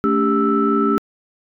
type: tone cluster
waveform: sine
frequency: 219.9 / 284.8 / 396.3 / 1319 Hz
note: A3 / C#4 / G4 / E6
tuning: -1 / +47 / +19 / +1 cents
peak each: -19 dBFS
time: 0.04-0.98 s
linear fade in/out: 0 ms
effects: tanh soft clip ceiling -5 dBFS